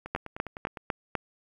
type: two click trains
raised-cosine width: 0.5 ms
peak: -12 / -23 dBFS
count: 5 / 8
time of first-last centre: 0.15-1.153 / 0.06-0.772 s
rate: 3.99 / 9.83 Hz
effects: 9-bit